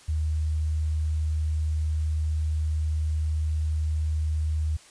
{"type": "tone", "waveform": "sine", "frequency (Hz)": 77.6, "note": "D#2", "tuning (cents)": -4, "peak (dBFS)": -23, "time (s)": [0.08, 4.77], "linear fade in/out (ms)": 10, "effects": ["white hiss -52 dBFS RMS until 4.9 s", "resampled to 22050 Hz"]}